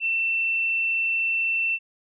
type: tone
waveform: sine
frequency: 2686 Hz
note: E7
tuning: 32 cents sharp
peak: -21 dBFS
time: 0-1.79 s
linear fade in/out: 50 ms
effects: none